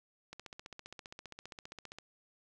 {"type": "click train", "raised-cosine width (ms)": 0.2, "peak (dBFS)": -29, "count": 26, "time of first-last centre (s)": [0.33, 1.986], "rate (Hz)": 15.1, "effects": []}